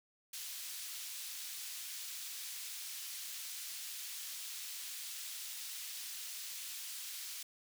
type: high-pass noise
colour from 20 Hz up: pink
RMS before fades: -45 dBFS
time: 0.33-7.43 s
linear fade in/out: 5 ms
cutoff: 3500 Hz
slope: 12 dB/octave
effects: none